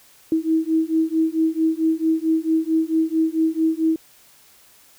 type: beating tone pair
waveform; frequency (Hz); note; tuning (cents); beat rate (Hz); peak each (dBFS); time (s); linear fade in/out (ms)
sine; 319.1 / 323.6; D#4 / E4; +44 / -32; 4.5; -20; 0.32-3.96; 2
effects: white hiss -52 dBFS RMS until 4.98 s